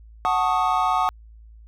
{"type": "chord", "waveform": "triangle", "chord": "D# half-diminished seventh", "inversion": "first", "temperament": "equal", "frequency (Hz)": [740, 880, 1108.7, 1244.5], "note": ["F#5", "A5", "C#6", "D#6"], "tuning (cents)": [0, 0, 0, 0], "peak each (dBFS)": [-21, -23, -23, -22], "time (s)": [0.25, 1.09], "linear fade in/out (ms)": 0, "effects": ["added 55 Hz sine -43 dBFS peak until 1.67 s"]}